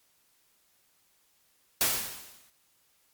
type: noise with exponential decay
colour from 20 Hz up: white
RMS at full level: -23 dBFS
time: 1.81-2.5 s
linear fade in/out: 1 ms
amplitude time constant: 150 ms
effects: white hiss -68 dBFS RMS until 3.13 s + MP3 96 kbps